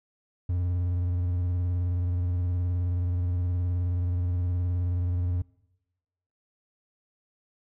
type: tone with vibrato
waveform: triangle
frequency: 88.7 Hz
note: F2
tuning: 27 cents sharp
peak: -22 dBFS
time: 0.49-5.42 s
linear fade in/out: 5 ms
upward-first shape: square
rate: 19 Hz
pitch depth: 33 cents each way
effects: noise-tail reverb RT60 1.0 s tail -23 dB re dry